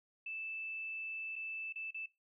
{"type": "tone with dropouts", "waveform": "sine", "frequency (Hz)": 2637, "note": "E7", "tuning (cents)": 0, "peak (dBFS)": -40, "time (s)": [0.26, 2.06], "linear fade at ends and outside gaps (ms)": 5, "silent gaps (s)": [[1.357, 1.361], [1.726, 1.757], [1.908, 1.944]], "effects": ["noise-tail reverb RT60 0.2 s tail -19 dB re dry"]}